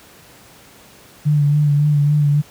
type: tone with vibrato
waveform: sine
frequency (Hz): 146.83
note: D3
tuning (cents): 0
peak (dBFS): -11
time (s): 1.25-2.42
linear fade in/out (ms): 20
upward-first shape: sine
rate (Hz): 3.6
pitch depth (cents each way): 33
effects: pink hiss -45 dBFS RMS until 2.5 s + high-pass 80 Hz 12 dB/octave